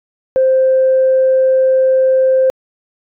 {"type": "tone", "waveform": "sine", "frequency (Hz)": 523.3, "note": "C5", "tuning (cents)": 0, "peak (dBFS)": -7, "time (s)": [0.36, 2.5], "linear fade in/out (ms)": 0, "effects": ["tanh soft clip ceiling -4 dBFS"]}